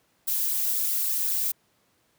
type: noise with flanger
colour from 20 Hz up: violet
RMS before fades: -26 dBFS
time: 0.27-1.52 s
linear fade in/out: 10 ms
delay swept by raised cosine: 0.32 to 4.02 ms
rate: 3.9 Hz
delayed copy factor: -0.75
effects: pink hiss -67 dBFS RMS until 2.18 s + high-pass 100 Hz 12 dB/octave